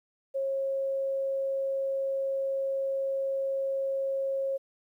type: tone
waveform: sine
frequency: 542 Hz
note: C#5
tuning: 39 cents flat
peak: -27 dBFS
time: 0.34-4.58 s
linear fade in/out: 20 ms
effects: 11-bit